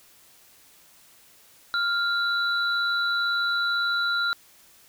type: tone pair together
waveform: sine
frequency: 1396.9 / 3959 Hz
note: F6 / B7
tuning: 0 / +3 cents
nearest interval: octave + tritone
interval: 1803 cents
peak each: -23 / -28 dBFS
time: 1.74-4.33 s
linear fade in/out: 0 ms
effects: white hiss -55 dBFS RMS until 4.88 s